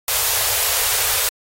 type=band-stop noise; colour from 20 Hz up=white; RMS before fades=-19 dBFS; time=0.08-1.29 s; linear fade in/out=2 ms; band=110 to 410 Hz; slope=96 dB/octave; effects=AAC 48 kbps